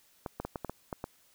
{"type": "clicks", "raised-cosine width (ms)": 1, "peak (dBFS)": -21, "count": 8, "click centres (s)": [0.262, 0.4, 0.45, 0.558, 0.647, 0.696, 0.928, 1.041], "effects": ["white hiss -65 dBFS RMS until 1.34 s"]}